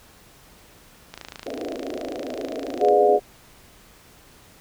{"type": "click train", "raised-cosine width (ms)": 0.2, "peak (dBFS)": -18, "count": 49, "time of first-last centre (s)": [1.14, 2.885], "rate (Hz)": 27.5}
{"type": "band-pass noise", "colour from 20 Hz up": "pink", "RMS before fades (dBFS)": -31, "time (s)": [1.46, 3.19], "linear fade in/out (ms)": 5, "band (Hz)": [250, 710], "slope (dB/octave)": 96}
{"type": "chord", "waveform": "sine", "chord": "G# diminished seventh", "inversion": "none", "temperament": "just", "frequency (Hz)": [415.3, 498.4, 598, 717.6], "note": ["G#4", "B4", "D5", "F5"], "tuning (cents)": [0, 16, 31, 47], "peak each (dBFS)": [-17, -22, -21, -19], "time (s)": [2.79, 3.2], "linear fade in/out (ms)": 50}
{"effects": ["pink hiss -51 dBFS RMS until 4.6 s"]}